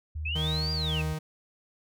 sine tone with vibrato, 76.7 Hz, D#2, 24 cents flat, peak -31 dBFS, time 0.15-1.14 s, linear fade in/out 10 ms, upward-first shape sine, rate 2.1 Hz, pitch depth 18 cents each way
sine linear two-way sweep, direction up then down, 2489 to 4845 to 2489 Hz, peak -30 dBFS, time 0.25-1.02 s, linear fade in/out 10 ms, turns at 0.72 s
45% pulse tone with tremolo, 155.8 Hz, D#3, 3 cents sharp, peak -29 dBFS, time 0.35-1.19 s, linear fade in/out 10 ms, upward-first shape sine, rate 1.9 Hz, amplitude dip 40%
effects none

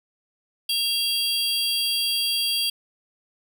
square tone cluster, 2765 / 3283 / 4696 Hz, F7 / G#7 / D8, -18 / -21 / -1 cents, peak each -32 / -25 / -26 dBFS, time 0.69-2.7 s, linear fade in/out 5 ms, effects none

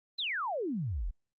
sine exponential sweep, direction down, 4217 to 34.42 Hz, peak -31 dBFS, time 0.18-1.11 s, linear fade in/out 10 ms, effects Opus 24 kbps

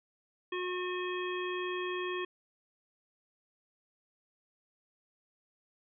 harmonic tone, 362.2 Hz, F#4, 37 cents flat, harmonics 1 / 3 / 5 / 7 / 9, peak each -35 / -40 / -42 / -43 / -45 dBFS, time 0.52-2.25 s, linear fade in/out 5 ms, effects none

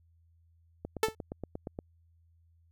click train, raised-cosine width 2 ms, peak -24 dBFS, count 9, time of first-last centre 0.85-1.789 s, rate 8.52 Hz
sawtooth tone with exponential decay, 440 Hz, A4, in tune, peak -17 dBFS, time 1.03-1.15 s, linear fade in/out 2 ms, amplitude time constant 26 ms
effects added 83 Hz sine -62 dBFS peak until 2.71 s

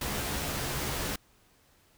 pink noise with comb filter, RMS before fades -33 dBFS, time 0.01-1.16 s, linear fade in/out 5 ms, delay 14 ms, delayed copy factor +0.5, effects pink hiss -64 dBFS RMS until 1.97 s

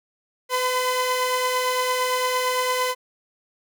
sawtooth tone pair together, 504 / 1016.8 Hz, B4 / C6, +35 / -50 cents, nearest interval octave, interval 1215 cents, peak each -20 dBFS, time 0.49-2.95 s, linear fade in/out 50 ms, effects none

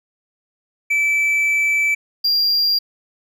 triangle tone pair in turn, 2315 / 4774 Hz, D7 / D8, -25 / +28 cents, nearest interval octave + minor second, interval 1253 cents, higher second, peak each -13 dBFS, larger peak neither, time 0.9-1.95 / 2.24-2.79 s, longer first, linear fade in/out 10 ms, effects none

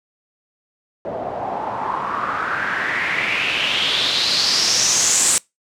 white noise with low-pass filter sweep, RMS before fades -20 dBFS, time 1.05-5.38 s, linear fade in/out 0 ms, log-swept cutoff 600 to 8200 Hz, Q 4.8, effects noise-tail reverb RT60 0.2 s tail -25 dB re dry + high-pass 100 Hz 12 dB/octave

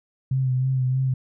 sine tone with vibrato, 130 Hz, C3, 11 cents flat, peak -19 dBFS, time 0.31-1.14 s, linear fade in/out 5 ms, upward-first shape sine, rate 3.2 Hz, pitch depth 34 cents each way, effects none

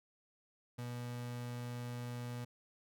35% pulse tone, 121.5 Hz, B2, 28 cents flat, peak -39 dBFS, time 0.78-2.45 s, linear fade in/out 10 ms, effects none

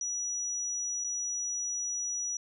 sine tone with dropouts, 5850 Hz, F#8, 21 cents flat, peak -31 dBFS, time 0.01-2.37 s, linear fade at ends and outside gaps 2 ms, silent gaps 1.04-1.044 s, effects none

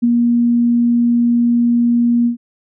sine tone with ADSR envelope, 237.7 Hz, A#3, 34 cents sharp, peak -8 dBFS, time 0.02-2.37 s, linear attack 19 ms, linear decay 19 ms, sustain -2 dB, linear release 110 ms, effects none

